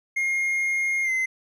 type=tone with pitch glide; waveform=triangle; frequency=2136 to 2060 Hz; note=C7 to C7; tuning=+35 to -28 cents; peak=-20 dBFS; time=0.16-1.26 s; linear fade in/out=10 ms; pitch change=-63 cents; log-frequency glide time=1.03-1.11 s; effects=none